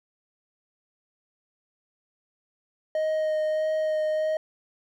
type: tone with vibrato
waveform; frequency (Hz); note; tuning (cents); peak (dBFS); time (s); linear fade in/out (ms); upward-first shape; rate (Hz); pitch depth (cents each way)
triangle; 622.3; D#5; 0; -21; 2.95-4.37; 2; sine; 1.6; 11
effects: none